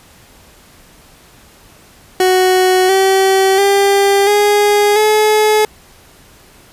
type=tone with pitch steps; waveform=30% pulse; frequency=370.6 / 384.1 / 398.1 / 412.6 / 427.7 Hz; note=F#4 / G4 / G4 / G#4 / A4; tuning=+3 / -35 / +27 / -11 / -49 cents; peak=-6 dBFS; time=2.2-5.65 s; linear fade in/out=2 ms; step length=690 ms; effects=pink hiss -44 dBFS RMS until 6.72 s + resampled to 32000 Hz